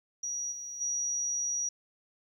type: tone with level steps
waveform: sine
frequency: 5780 Hz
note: F#8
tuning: 41 cents flat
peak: -32 / -38 / -29 dBFS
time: 0.23-1.69 s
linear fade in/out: 5 ms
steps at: 0.51 / 0.8 s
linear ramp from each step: 20 ms
effects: 11-bit